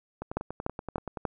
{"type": "two click trains", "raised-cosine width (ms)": 1, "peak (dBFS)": [-21, -14], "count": [11, 4], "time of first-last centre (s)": [[0.22, 1.172], [0.37, 1.252]], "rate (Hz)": [10.5, 3.4], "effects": []}